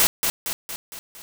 white noise with echo, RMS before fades -17 dBFS, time 0-0.07 s, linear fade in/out 0 ms, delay 230 ms, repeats 5, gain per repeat -5 dB, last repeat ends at 1.22 s, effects none

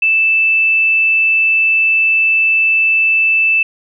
sine tone, 2640 Hz, E7, 2 cents sharp, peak -9 dBFS, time 0.02-3.63 s, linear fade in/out 5 ms, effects none

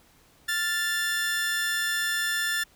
sawtooth tone pair together, 1396.9 / 1760 Hz, F6 / A6, 0 / 0 cents, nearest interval major third, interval 400 cents, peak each -30 / -22 dBFS, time 0.48-2.64 s, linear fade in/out 10 ms, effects pink hiss -59 dBFS RMS until 2.75 s

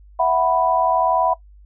sine chord, E suspended second, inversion none, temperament equal, 659.3 / 740 / 987.8 Hz, E5 / F#5 / B5, 0 / 0 / 0 cents, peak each -19 dBFS, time 0.19-1.34 s, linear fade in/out 10 ms, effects noise-tail reverb RT60 0.1 s tail -19 dB re dry + added 50 Hz sine -43 dBFS peak until 1.65 s

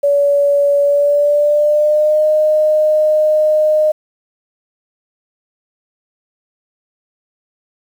sine tone with pitch glide, 570 to 614.4 Hz, C#5 to D#5, +48 to -22 cents, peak -9 dBFS, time 0.03-3.92 s, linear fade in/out 10 ms, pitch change +130 cents, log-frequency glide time 0.83-2.26 s, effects 7-bit

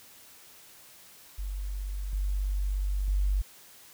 sine tone with level steps, 48.38 Hz, G1, 22 cents flat, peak -31 / -26 / -23 dBFS, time 1.38-3.42 s, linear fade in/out 10 ms, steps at 2.13 / 3.08 s, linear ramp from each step 2 ms, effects white hiss -53 dBFS RMS until 3.93 s

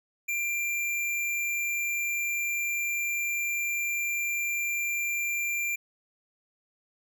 square tone, 2375 Hz, D7, 19 cents sharp, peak -28 dBFS, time 0.28-5.76 s, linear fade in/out 10 ms, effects none

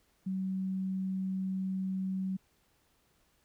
sine tone, 189.3 Hz, F#3, 40 cents sharp, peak -31 dBFS, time 0.26-2.37 s, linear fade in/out 10 ms, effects pink hiss -71 dBFS RMS until 3.44 s

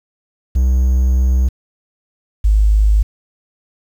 triangle / sine tone pair in turn, 63.9 / 52.17 Hz, C2 / G#1, -40 / +9 cents, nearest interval major third, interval 351 cents, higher first, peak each -8 dBFS, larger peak neither, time 0.55-1.49 / 2.44-3.03 s, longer first, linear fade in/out 10 ms, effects 7-bit

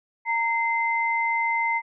sine tone pair together, 923.4 / 2073 Hz, A#5 / C7, -17 / -17 cents, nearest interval octave + major second, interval 1400 cents, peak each -24 dBFS, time 0.25-1.82 s, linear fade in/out 50 ms, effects none

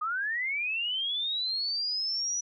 sine linear sweep, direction up, 1209 to 5920 Hz, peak -28 dBFS, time 0.01-2.41 s, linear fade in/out 10 ms, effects none

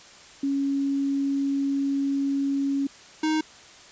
sine / square tone pair in turn, 277.2 / 312 Hz, C#4 / D#4, 0 / +5 cents, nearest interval major second, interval 205 cents, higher second, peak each -22 dBFS, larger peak neither, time 0.43-2.87 / 3.23-3.41 s, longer first, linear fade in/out 5 ms, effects white hiss -48 dBFS RMS until 3.91 s + resampled to 16000 Hz

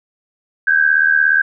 sine tone pair together, 1547 / 1624 Hz, G6 / G#6, -23 / -39 cents, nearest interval minor second, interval 84 cents, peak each -13 dBFS, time 0.67-1.42 s, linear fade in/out 5 ms, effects none

